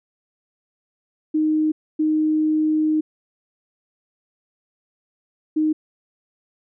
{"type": "tone bursts at uneven times", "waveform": "sine", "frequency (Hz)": 309.8, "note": "D#4", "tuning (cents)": -7, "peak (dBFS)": -16, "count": 3, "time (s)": [[1.34, 1.72], [1.99, 3.01], [5.56, 5.73]], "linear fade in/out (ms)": 10, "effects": []}